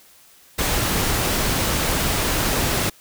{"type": "noise", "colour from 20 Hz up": "pink", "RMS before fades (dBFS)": -21, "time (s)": [0.58, 2.9], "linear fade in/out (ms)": 10, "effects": ["white hiss -51 dBFS RMS until 3 s"]}